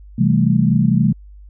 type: chord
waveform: sine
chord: A minor seventh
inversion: first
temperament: equal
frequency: 130.81 / 164.81 / 196 / 220 Hz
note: C3 / E3 / G3 / A3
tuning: 0 / 0 / 0 / 0 cents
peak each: -17 dBFS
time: 0.18-1.13 s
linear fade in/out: 10 ms
effects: added 50 Hz sine -37 dBFS peak until 1.49 s